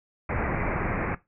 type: low-pass noise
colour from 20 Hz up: pink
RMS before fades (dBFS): -28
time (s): 0.29-1.15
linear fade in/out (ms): 5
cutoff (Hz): 2400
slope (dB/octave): 96
effects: noise-tail reverb RT60 0.2 s tail -17 dB re dry